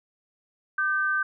sine tone pair together, 1201 / 1546.1 Hz, D6 / G6, +38 / -24 cents, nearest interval major third, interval 438 cents, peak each -29 / -23 dBFS, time 0.78-1.23 s, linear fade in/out 5 ms, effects none

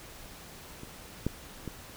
clicks, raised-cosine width 3 ms, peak -29 / -15 / -23 dBFS, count 3, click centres 0.834 / 1.266 / 1.677 s, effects pink hiss -48 dBFS RMS until 1.96 s

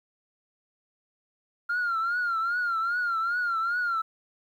sine tone with vibrato, 1393 Hz, F6, 5 cents flat, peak -23 dBFS, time 1.69-4.02 s, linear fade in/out 10 ms, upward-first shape triangle, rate 2.5 Hz, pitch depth 110 cents each way, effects tanh soft clip ceiling -22 dBFS + 10-bit

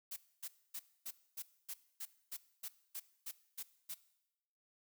blue noise bursts, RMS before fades -44 dBFS, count 13, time 0.11-3.945 s, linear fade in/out 10 ms, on 55 ms, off 260 ms, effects noise-tail reverb RT60 0.9 s tail -18 dB re dry

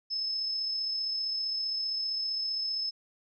sine tone with amplitude modulation, 5220 Hz, E8, 18 cents flat, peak -28 dBFS, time 0.1-2.91 s, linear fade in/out 20 ms, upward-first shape sine, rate 35.3 Hz, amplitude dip 30%, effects none

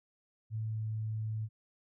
sine tone with pitch glide, 110 to 109.3 Hz, A2 to A2, 0 to -11 cents, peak -33 dBFS, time 0.5-1.49 s, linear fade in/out 50 ms, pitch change -11 cents, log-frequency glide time 0.68-0.8 s, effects none

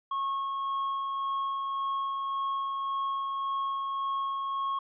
triangle tone with tremolo, 1093 Hz, C#6, 25 cents flat, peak -26 dBFS, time 0.11-4.79 s, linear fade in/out 5 ms, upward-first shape sine, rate 1.8 Hz, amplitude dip 25%, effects resampled to 11025 Hz

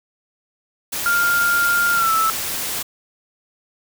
white noise, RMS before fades -25 dBFS, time 0.92-2.83 s, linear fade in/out 10 ms
sine tone with pitch glide, 1400 to 1313.8 Hz, F6 to E6, +4 to -6 cents, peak -15 dBFS, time 1.06-2.3 s, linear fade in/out 0 ms, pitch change -110 cents, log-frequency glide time 1.94-2.12 s
effects none

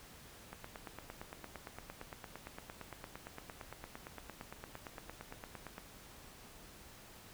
click train, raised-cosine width 0.5 ms, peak -30 dBFS, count 47, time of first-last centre 0.53-5.781 s, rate 8.76 Hz, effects pink hiss -56 dBFS RMS until 7.33 s

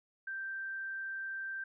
sine tone, 1568 Hz, G6, in tune, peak -37 dBFS, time 0.27-1.64 s, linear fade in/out 5 ms, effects none

